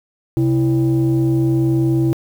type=tone pair together; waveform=sine; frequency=130.8 / 329.6 Hz; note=C3 / E4; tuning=0 / 0 cents; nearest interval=octave + major third; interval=1600 cents; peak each=-14 dBFS; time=0.37-2.13 s; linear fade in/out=0 ms; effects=tanh soft clip ceiling -9 dBFS + 7-bit